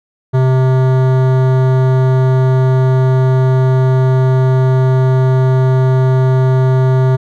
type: tone with hard clipping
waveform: sine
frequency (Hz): 130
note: C3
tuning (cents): -11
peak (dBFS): -10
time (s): 0.33-7.17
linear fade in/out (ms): 20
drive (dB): 16
effects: none